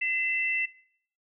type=tone pair together; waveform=sine; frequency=2039 / 2669 Hz; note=C7 / E7; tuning=-45 / +21 cents; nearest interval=perfect fourth; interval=466 cents; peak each=-28 dBFS; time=0.01-0.66 s; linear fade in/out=10 ms; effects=noise-tail reverb RT60 0.7 s tail -22 dB re dry

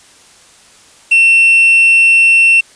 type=tone with quantisation; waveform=triangle; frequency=2700 Hz; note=E7; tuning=41 cents sharp; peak=-3 dBFS; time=1.11-2.61 s; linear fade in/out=10 ms; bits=5; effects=white hiss -43 dBFS RMS until 2.75 s + resampled to 22050 Hz

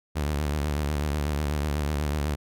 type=tone with vibrato; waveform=sawtooth; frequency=73.8 Hz; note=D2; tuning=9 cents sharp; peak=-21 dBFS; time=0.15-2.36 s; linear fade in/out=20 ms; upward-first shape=triangle; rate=8.1 Hz; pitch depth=97 cents each way; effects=none

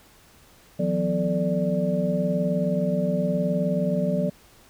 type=tone cluster; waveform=sine; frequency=161.8 / 180.9 / 248 / 437.9 / 587 Hz; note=E3 / F#3 / B3 / A4 / D5; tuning=-32 / -39 / +7 / -8 / -1 cents; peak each=-30 / -24 / -30 / -33 / -26 dBFS; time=0.79-4.3 s; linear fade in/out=10 ms; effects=pink hiss -54 dBFS RMS until 4.69 s

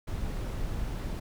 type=noise; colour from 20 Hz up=brown; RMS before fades=-33 dBFS; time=0.07-1.2 s; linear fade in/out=10 ms; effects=none

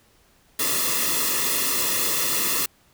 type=noise with comb filter; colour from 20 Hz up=white; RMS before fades=-23 dBFS; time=0.59-2.66 s; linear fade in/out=5 ms; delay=1.3 ms; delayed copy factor=-0.95; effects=pink hiss -59 dBFS RMS until 2.93 s

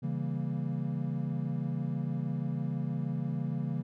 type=chord; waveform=triangle; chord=C# diminished seventh; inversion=none; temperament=equal; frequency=138.59 / 164.81 / 196 / 233.1 Hz; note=C#3 / E3 / G3 / Bb3; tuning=0 / 0 / 0 / 0 cents; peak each=-32 / -33 / -38 / -36 dBFS; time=0.02-3.83 s; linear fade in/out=20 ms; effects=none

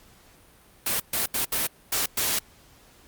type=noise bursts at uneven times; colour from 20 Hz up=white; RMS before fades=-25 dBFS; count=6; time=0.86-1 / 1.13-1.26 / 1.34-1.45 / 1.52-1.67 / 1.92-2.06 / 2.17-2.39 s; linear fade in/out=5 ms; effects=pink hiss -55 dBFS RMS until 3.07 s + Opus 48 kbps

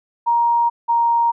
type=tone pair in turn; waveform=sine; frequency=940 / 935.2 Hz; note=A#5 / A#5; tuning=+14 / +5 cents; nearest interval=unison; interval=9 cents; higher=first; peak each=-13 / -13 dBFS; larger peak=neither; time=0.26-0.7 / 0.88-1.32 s; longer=neither; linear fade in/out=20 ms; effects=none

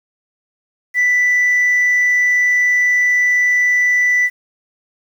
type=tone; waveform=sine; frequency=1979 Hz; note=B6; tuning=3 cents sharp; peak=-9 dBFS; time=0.94-4.3 s; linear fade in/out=50 ms; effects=tanh soft clip ceiling -9 dBFS + 7-bit

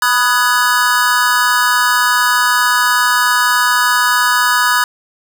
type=chord; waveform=square; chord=G# minor seventh; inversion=first; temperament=equal with one note detuned; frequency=987.8 / 1244.5 / 1480 / 1687.3 Hz; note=B5 / D#6 / F#6 / G#6; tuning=0 / 0 / 0 / +27 cents; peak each=-17 dBFS; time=0.02-4.84 s; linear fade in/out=2 ms; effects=none

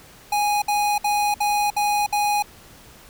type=tone bursts; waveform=square; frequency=828 Hz; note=G#5; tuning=5 cents flat; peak=-19 dBFS; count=6; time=0.32-2.425 s; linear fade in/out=5 ms; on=300 ms; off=61 ms; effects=pink hiss -47 dBFS RMS until 3.09 s

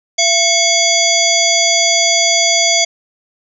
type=harmonic tone with a mistuned harmonic; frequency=675 Hz; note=E5; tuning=41 cents sharp; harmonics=1 / 3 / 5 / 7 / 9 / 10; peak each=-17 / -17 / -17 / -17 / -17 / -17 dBFS; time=0.18-2.85 s; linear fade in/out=10 ms; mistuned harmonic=3; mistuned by=+130 cents; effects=none

